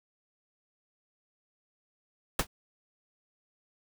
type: noise with exponential decay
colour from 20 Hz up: pink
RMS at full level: -21 dBFS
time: 2.39-2.47 s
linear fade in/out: 5 ms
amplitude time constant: 17 ms
effects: none